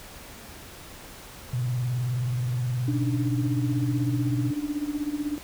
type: tone with vibrato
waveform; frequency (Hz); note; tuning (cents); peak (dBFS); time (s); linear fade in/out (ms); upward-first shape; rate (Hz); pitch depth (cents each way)
sine; 123.5; B2; 0; -24; 1.53-4.51; 5; sine; 19; 86
type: tone with tremolo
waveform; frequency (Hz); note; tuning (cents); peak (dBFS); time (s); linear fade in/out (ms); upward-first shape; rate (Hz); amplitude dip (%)
sine; 294.5; D4; +5; -23; 2.88-5.38; 0; sine; 16; 80
effects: pink hiss -44 dBFS RMS until 5.43 s

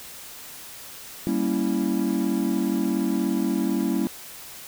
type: chord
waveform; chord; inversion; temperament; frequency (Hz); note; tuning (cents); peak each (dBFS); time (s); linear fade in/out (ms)
triangle; G diminished seventh; none; equal; 196 / 233.1 / 277.2 / 329.6; G3 / Bb3 / Db4 / Fb4; 0 / 0 / 0 / 0; -25; 1.27-4.07; 0
effects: white hiss -41 dBFS RMS until 4.67 s

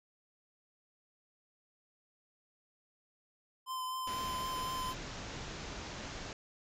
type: tone with vibrato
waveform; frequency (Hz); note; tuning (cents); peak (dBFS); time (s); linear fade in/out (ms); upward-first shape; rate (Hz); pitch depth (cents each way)
square; 1029; C6; -29; -37; 3.66-4.95; 50; triangle; 4; 17
type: low-pass noise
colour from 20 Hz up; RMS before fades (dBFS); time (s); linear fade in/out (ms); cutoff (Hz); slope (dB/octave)
pink; -44; 4.07-6.33; 2; 7200; 96
effects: none

